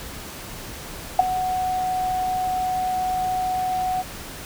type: tone with ADSR envelope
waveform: sine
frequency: 740 Hz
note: F#5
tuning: in tune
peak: -7 dBFS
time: 1.19-4.03 s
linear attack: 4 ms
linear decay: 16 ms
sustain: -14 dB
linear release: 27 ms
effects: pink hiss -36 dBFS RMS until 4.45 s